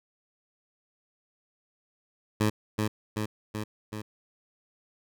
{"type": "tone with echo", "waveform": "15% pulse", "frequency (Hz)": 107, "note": "A2", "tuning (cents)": -48, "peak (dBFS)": -16, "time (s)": [2.4, 2.5], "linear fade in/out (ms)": 10, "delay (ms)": 380, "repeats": 4, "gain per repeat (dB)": -3, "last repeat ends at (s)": 4.02, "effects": []}